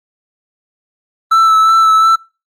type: tone with vibrato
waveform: triangle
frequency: 1318.5 Hz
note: E6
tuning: in tune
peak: -4 dBFS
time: 1.31-2.16 s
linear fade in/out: 10 ms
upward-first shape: sine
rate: 2.8 Hz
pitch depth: 18 cents each way
effects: noise-tail reverb RT60 0.3 s tail -23 dB re dry + Opus 32 kbps